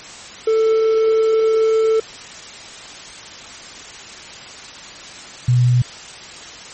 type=tone pair in turn; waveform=triangle / sine; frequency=442.7 / 123.3 Hz; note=A4 / B2; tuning=+11 / -2 cents; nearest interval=octave + minor seventh; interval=2213 cents; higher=first; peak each=-10 dBFS; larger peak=neither; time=0.47-2 / 5.48-5.82 s; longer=first; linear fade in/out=5 ms; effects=white hiss -35 dBFS RMS until 6.73 s + MP3 32 kbps